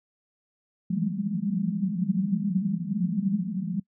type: band-pass noise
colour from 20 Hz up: white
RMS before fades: -27 dBFS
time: 0.9-3.8 s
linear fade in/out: 5 ms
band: 170 to 210 Hz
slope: 96 dB/octave
effects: noise-tail reverb RT60 0.1 s tail -24 dB re dry